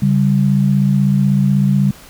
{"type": "tone pair together", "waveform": "sine", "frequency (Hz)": [139.85, 196], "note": ["C#3", "G3"], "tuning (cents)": [16, 0], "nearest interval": "tritone", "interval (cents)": 584, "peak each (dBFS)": -13, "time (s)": [0.02, 1.91], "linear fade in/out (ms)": 5, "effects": ["pink hiss -40 dBFS RMS until 2.09 s"]}